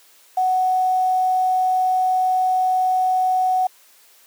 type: tone with quantisation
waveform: sine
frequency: 743 Hz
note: F#5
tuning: 7 cents sharp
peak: -15 dBFS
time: 0.37-3.67 s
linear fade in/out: 5 ms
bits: 7
effects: white hiss -52 dBFS RMS until 4.26 s + high-pass 400 Hz 12 dB/octave